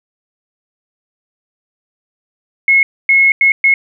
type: tone bursts at uneven times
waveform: sine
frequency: 2174 Hz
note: C#7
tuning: 34 cents flat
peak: -6 dBFS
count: 4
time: 2.68-2.83 / 3.09-3.32 / 3.41-3.52 / 3.64-3.74 s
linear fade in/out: 2 ms
effects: none